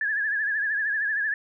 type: tone with vibrato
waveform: sine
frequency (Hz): 1698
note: G#6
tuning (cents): +38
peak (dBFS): -23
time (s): 0.01-1.34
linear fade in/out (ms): 2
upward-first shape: triangle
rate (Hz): 13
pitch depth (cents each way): 98
effects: none